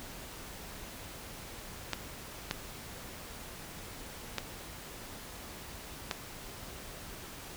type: clicks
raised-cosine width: 0.2 ms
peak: -14 dBFS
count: 4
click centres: 1.933 / 2.511 / 4.383 / 6.112 s
effects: pink hiss -46 dBFS RMS until 7.56 s